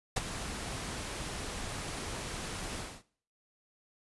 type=noise with ADSR envelope; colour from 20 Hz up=pink; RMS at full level=-28 dBFS; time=0.16-3.03 s; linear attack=9 ms; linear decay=23 ms; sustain=-11 dB; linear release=250 ms; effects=noise-tail reverb RT60 0.5 s tail -19 dB re dry + resampled to 24000 Hz